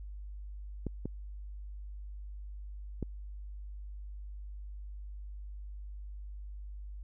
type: clicks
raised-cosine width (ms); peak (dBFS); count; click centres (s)
3; -22; 3; 0.867 / 1.056 / 3.027
effects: added 50 Hz sine -41 dBFS peak until 7.03 s